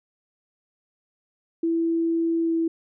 sine tone with pitch glide, 331.4 to 329.1 Hz, E4 to E4, +9 to -3 cents, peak -20 dBFS, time 1.63-2.68 s, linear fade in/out 5 ms, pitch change -12 cents, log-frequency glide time 2.42-2.53 s, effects none

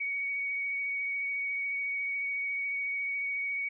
sine tone with vibrato, 2244 Hz, C#7, 21 cents sharp, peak -30 dBFS, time 0-3.69 s, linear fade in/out 10 ms, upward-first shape triangle, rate 14 Hz, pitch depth 20 cents each way, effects none

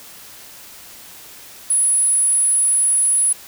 sine tone, 10230 Hz, D#9, 47 cents sharp, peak -13 dBFS, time 1.7-3.33 s, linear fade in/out 5 ms, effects white hiss -40 dBFS RMS until 3.47 s

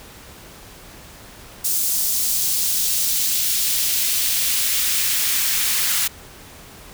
white noise with high-pass filter sweep, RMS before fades -20 dBFS, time 1.64-6.08 s, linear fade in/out 10 ms, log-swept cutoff 6100 to 1500 Hz, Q 0.86, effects pink hiss -42 dBFS RMS until 6.93 s

